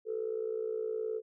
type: tone with amplitude modulation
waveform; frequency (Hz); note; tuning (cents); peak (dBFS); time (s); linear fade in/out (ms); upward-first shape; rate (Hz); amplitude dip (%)
sine; 440; A4; 0; -28; 0.05-1.22; 50; sine; 59.4; 80
effects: tanh soft clip ceiling -24 dBFS